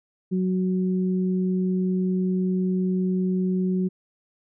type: tone pair together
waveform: sine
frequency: 185 / 370.2 Hz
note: F#3 / F#4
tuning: 0 / +1 cents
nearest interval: octave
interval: 1201 cents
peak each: -21 / -29 dBFS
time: 0.31-3.89 s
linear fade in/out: 20 ms
effects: none